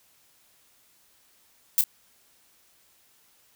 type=noise with echo; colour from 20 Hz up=violet; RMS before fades=-19 dBFS; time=1.78-1.81 s; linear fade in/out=0 ms; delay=30 ms; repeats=1; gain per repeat=-10 dB; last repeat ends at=1.84 s; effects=white hiss -62 dBFS RMS until 3.55 s